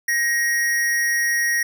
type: tone with amplitude modulation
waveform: square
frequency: 1883 Hz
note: A#6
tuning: 17 cents sharp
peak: -17 dBFS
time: 0.08-1.63 s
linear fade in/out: 5 ms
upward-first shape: sine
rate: 270 Hz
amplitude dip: 35%
effects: none